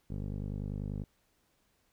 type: tone with low-pass filter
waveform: 15% pulse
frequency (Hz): 50.2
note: G1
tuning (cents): +42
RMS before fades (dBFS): -37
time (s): 0.1-1.04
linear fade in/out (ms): 5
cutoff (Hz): 320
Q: 1.2
effects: pink hiss -73 dBFS RMS until 1.92 s